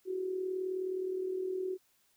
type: tone with amplitude modulation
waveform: sine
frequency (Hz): 373.2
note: F#4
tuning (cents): +15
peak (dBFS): -30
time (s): 0.05-1.78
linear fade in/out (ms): 50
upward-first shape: sine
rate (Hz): 39.3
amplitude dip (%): 55
effects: white hiss -71 dBFS RMS until 2.16 s